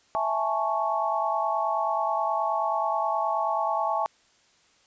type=chord; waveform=sine; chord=A major seventh; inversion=second; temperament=equal; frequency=659.3 / 830.6 / 880 / 1108.7 Hz; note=E5 / G#5 / A5 / C#6; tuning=0 / 0 / 0 / 0 cents; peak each=-29 dBFS; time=0.15-4.06 s; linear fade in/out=0 ms; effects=white hiss -62 dBFS RMS until 4.86 s + resampled to 16000 Hz

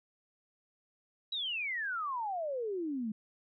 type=exponential sweep; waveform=sine; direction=down; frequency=3951 to 207.1 Hz; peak=-33 dBFS; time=1.32-3.12 s; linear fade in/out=5 ms; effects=none

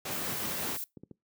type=noise with tremolo; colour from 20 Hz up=pink; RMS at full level=-35 dBFS; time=0.05-0.77 s; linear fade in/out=5 ms; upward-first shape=sine; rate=5.3 Hz; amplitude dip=25%
type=noise; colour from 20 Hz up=violet; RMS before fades=-37 dBFS; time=0.11-0.84 s; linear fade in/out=2 ms
type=clicks; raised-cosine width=3 ms; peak=-31 dBFS; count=3; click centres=0.972 / 1.035 / 1.112 s
effects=noise-tail reverb RT60 0.2 s tail -23 dB re dry + high-pass 150 Hz 12 dB/octave

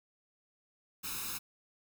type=noise with comb filter; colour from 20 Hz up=white; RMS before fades=-39 dBFS; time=1.03-1.39 s; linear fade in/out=20 ms; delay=0.77 ms; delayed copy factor=+0.8; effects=none

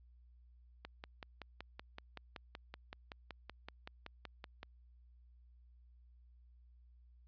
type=click train; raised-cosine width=0.3 ms; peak=-30 dBFS; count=21; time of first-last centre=0.85-4.631 s; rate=5.29 Hz; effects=added 60 Hz sine -60 dBFS peak until 7.27 s + resampled to 11025 Hz

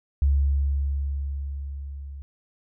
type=tone with level ramp; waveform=sine; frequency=69.8 Hz; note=C#2; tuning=13 cents sharp; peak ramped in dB=-16 to -35 dBFS; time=0.22-2.22 s; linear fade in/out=0 ms; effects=none

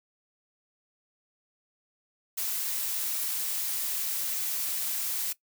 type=noise; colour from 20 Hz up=blue; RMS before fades=-31 dBFS; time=2.37-5.33 s; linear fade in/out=10 ms; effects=noise-tail reverb RT60 0.1 s tail -18 dB re dry

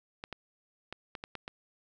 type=clicks; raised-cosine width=0.3 ms; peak=-23 dBFS; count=7; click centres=0.239 / 0.327 / 0.926 / 1.152 / 1.239 / 1.353 / 1.479 s; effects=none

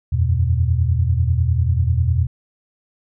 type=chord; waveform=sine; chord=E suspended second; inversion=none; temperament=equal with one note detuned; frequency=82.41 / 92.5 / 121 Hz; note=E2 / F#2 / B2; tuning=0 / 0 / -35 cents; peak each=-17 / -21 / -19 dBFS; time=0.12-2.27 s; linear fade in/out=10 ms; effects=none

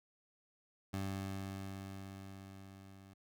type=tone with level ramp; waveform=20% pulse; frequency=96.8 Hz; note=G2; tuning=21 cents flat; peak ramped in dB=-32 to -51 dBFS; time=0.93-3.14 s; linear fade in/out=10 ms; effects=none

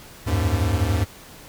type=tone cluster; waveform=square; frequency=78.4 / 92.6 / 103.1 Hz; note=D#2 / F#2 / G#2; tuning=+14 / +2 / -12 cents; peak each=-24 dBFS; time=0.26-1.05 s; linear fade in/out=20 ms; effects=pink hiss -44 dBFS RMS until 1.48 s

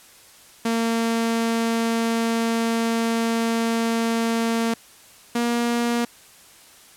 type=tone pair in turn; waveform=sawtooth; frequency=229 / 237.1 Hz; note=A#3 / A#3; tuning=-31 / +30 cents; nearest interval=minor second; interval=61 cents; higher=second; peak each=-16 / -16 dBFS; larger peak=neither; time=0.65-4.74 / 5.35-6.05 s; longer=first; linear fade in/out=5 ms; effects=white hiss -49 dBFS RMS until 6.96 s + low-pass 12000 Hz 12 dB/octave

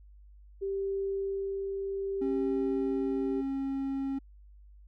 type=tone with tremolo; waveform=sine; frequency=391.7 Hz; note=G4; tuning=1 cent flat; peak=-29 dBFS; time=0.61-3.42 s; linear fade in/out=20 ms; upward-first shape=sine; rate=0.67 Hz; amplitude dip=25%
type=tone; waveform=triangle; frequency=271.6 Hz; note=C#4; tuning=35 cents flat; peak=-28 dBFS; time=2.21-4.19 s; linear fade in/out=10 ms
effects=added 50 Hz sine -51 dBFS peak until 4.87 s

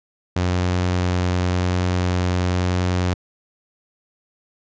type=tone; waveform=sawtooth; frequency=90.1 Hz; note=F#2; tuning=45 cents flat; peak=-14 dBFS; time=0.36-3.14 s; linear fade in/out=5 ms; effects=resampled to 16000 Hz

